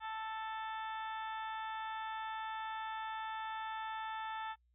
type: harmonic tone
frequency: 440.6 Hz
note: A4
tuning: 2 cents sharp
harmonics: 2 / 3 / 4 / 5 / 6 / 7 / 8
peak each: -41 / -46 / -48 / -57 / -57 / -60 / -54 dBFS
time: 0-4.56 s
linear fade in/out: 50 ms
effects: noise-tail reverb RT60 0.1 s tail -23 dB re dry + added 60 Hz sine -70 dBFS peak until 4.74 s